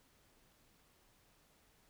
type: silence
effects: pink hiss -70 dBFS RMS until 1.89 s